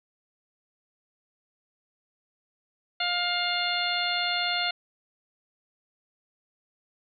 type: harmonic tone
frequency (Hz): 706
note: F5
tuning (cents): +19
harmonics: 1 / 2 / 3 / 4 / 5 / 6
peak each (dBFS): -32 / -32 / -32 / -32 / -32 / -32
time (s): 3-4.71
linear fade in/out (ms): 5
effects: none